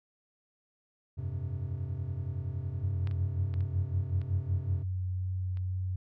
triangle chord, F suspended second, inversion none, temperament equal, 87.31 / 98 / 130.81 Hz, F2 / G2 / C3, 0 / 0 / 0 cents, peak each -35 dBFS, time 1.17-4.84 s, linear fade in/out 20 ms
sine tone with vibrato, 92.5 Hz, F#2, in tune, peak -30 dBFS, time 2.83-5.96 s, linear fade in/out 5 ms, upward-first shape sine, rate 2.1 Hz, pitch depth 9 cents each way
clicks, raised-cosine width 0.3 ms, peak -28 / -35 / -33 / -38 / -36 / -38 dBFS, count 6, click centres 3.073 / 3.112 / 3.54 / 3.607 / 4.216 / 5.572 s
effects none

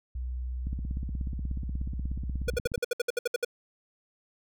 sine tone with pitch glide, 62.2 to 62.89 Hz, B1 to B1, +13 to +32 cents, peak -31 dBFS, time 0.15-2.58 s, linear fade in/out 5 ms, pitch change +19 cents, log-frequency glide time 0.62-1.22 s
click train, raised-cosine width 5 ms, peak -24 dBFS, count 36, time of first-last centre 0.67-2.778 s, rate 16.6 Hz
square tone bursts, 483.8 Hz, B4, 36 cents flat, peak -25 dBFS, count 12, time 2.48-3.448 s, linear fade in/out 5 ms, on 22 ms, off 64 ms
effects none

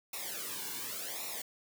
white noise with flanger, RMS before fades -40 dBFS, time 0.13-1.42 s, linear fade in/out 5 ms, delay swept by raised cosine 0.63 to 1.59 ms, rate 0.89 Hz, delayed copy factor -0.85, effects none

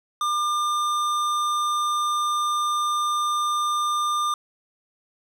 sine tone with hard clipping, 1200 Hz, D6, 37 cents sharp, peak -23 dBFS, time 0.21-4.34 s, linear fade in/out 2 ms, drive 14 dB, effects none

